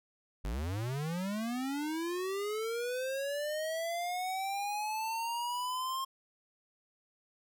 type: linear sweep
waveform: square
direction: up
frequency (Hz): 44 to 1069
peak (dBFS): -34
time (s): 0.44-6.05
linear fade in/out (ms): 10
effects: none